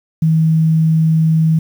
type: tone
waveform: sine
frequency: 160 Hz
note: D#3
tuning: 49 cents sharp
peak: -9 dBFS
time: 0.22-1.59 s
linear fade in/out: 5 ms
effects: 7-bit